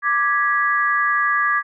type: chord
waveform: sine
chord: G# diminished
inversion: second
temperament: equal with one note detuned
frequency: 1174.7 / 1661.2 / 1949.5 Hz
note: D6 / G#6 / B6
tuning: 0 / 0 / -23 cents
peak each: -19 / -19 / -24 dBFS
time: 0.02-1.63 s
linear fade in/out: 50 ms
effects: none